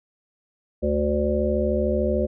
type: harmonic tone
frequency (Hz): 73.42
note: D2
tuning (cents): 0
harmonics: 1 / 3 / 5 / 7 / 8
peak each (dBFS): -26 / -26 / -26 / -26 / -26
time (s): 0.82-2.27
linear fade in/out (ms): 20
effects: none